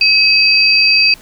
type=tone pair together; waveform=sine; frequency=2555 / 4678 Hz; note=D#7 / D8; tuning=+45 / -8 cents; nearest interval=minor seventh; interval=1047 cents; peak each=-10 dBFS; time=0.01-1.14 s; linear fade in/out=2 ms; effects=pink hiss -41 dBFS RMS until 1.21 s